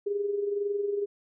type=tone with amplitude modulation; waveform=sine; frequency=406.3 Hz; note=G#4; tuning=38 cents flat; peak=-24 dBFS; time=0.06-1.06 s; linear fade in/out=10 ms; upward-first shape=sine; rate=21.9 Hz; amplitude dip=55%; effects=none